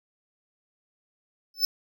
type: tone with exponential growth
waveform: square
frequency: 5270 Hz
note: E8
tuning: 1 cent flat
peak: -16 dBFS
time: 1.54-1.65 s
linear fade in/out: 2 ms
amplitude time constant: 22 ms
effects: none